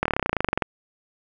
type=slowing click train; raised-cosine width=0.5 ms; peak=-6 dBFS; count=18; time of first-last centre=0.03-0.622 s; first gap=25 ms; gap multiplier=1.04; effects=none